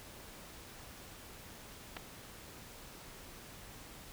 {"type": "clicks", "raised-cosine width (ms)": 0.3, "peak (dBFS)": -26, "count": 2, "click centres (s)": [1.967, 1.97], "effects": ["pink hiss -52 dBFS RMS until 4.12 s"]}